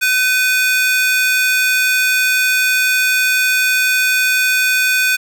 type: ring-modulated tone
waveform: 40% pulse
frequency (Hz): 2000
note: B6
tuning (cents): +21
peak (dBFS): -8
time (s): 0.01-5.17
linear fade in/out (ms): 20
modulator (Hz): 478
effects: none